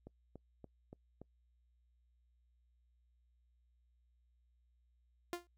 click train, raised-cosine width 2 ms, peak -37 dBFS, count 5, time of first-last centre 0.07-1.216 s, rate 3.49 Hz
sawtooth tone with exponential decay, 349.2 Hz, F4, in tune, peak -31 dBFS, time 5.33-5.47 s, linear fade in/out 0 ms, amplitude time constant 29 ms
effects noise-tail reverb RT60 0.1 s tail -26 dB re dry + added 60 Hz sine -70 dBFS peak until 5.57 s

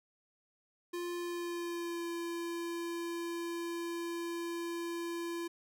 square tone with pitch glide, 349.2 to 340 Hz, F4 to F4, 0 to -46 cents, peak -37 dBFS, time 0.93-5.48 s, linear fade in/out 10 ms, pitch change -46 cents, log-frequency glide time 1.14-2.09 s, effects none

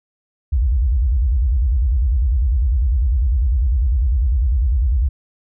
sine tone with vibrato, 61.74 Hz, B1, in tune, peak -13 dBFS, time 0.52-5.09 s, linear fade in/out 10 ms, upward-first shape square, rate 10 Hz, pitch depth 250 cents each way, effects none

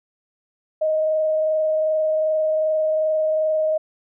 sine tone with frequency modulation, 625 Hz, D#5, 8 cents sharp, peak -17 dBFS, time 0.81-3.78 s, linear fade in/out 10 ms, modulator 22.6 Hz, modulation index 0.25, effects none

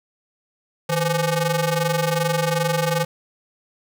sawtooth ring-modulated tone, 337.4 Hz, E4, 40 cents sharp, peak -12 dBFS, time 0.89-3.05 s, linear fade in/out 10 ms, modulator 180 Hz, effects none

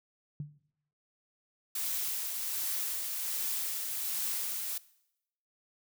sine tone with exponential decay, 146.83 Hz, D3, in tune, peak -32 dBFS, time 0.4-0.59 s, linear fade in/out 2 ms, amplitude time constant 40 ms
blue noise with tremolo, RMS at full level -33 dBFS, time 1.75-4.78 s, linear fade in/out 5 ms, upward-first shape triangle, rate 1.3 Hz, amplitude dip 35%
effects noise-tail reverb RT60 0.8 s tail -20 dB re dry

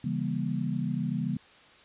sine chord, C# diminished seventh, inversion none, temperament just, 138.59 / 166.31 / 199.57 / 239.5 Hz, C#3 / E3 / G3 / Bb3, 0 / +16 / +31 / +47 cents, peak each -33 dBFS, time 0.04-1.37 s, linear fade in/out 5 ms, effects white hiss -55 dBFS RMS until 1.84 s + resampled to 8000 Hz

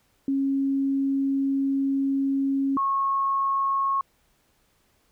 sine tone pair in turn, 273.3 / 1093.2 Hz, C#4 / C#6, -24 / -24 cents, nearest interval 2 octaves, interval 2400 cents, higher second, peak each -21 dBFS, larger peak neither, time 0.28-2.77 / 2.77-4.01 s, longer first, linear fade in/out 2 ms, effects pink hiss -66 dBFS RMS until 5.11 s

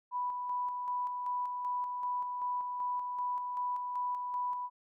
sine tone with tremolo, 987.8 Hz, B5, in tune, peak -31 dBFS, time 0.11-4.7 s, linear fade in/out 50 ms, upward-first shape square, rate 2.6 Hz, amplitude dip 35%, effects none

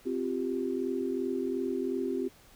sine chord, C suspended fourth, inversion none, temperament equal, 261.6 / 349.2 / 392 Hz, C4 / F4 / G4, 0 / 0 / 0 cents, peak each -33 / -34 / -33 dBFS, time 0.05-2.29 s, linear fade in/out 20 ms, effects pink hiss -58 dBFS RMS until 2.55 s

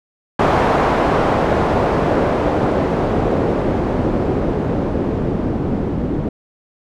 white noise with low-pass filter sweep, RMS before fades -17 dBFS, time 0.39-6.29 s, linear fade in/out 5 ms, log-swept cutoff 900 to 280 Hz, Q 0.99, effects none

